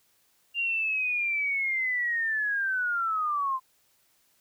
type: linear sweep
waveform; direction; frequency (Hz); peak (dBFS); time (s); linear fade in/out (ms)
sine; down; 2799 to 1028; -25; 0.54-3.6; 50
effects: white hiss -67 dBFS RMS until 4.4 s